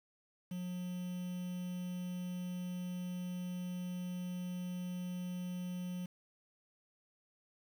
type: tone with quantisation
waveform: triangle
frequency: 180 Hz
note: F#3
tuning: 47 cents flat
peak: -36 dBFS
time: 0.51-6.06 s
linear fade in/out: 5 ms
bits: 9
effects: none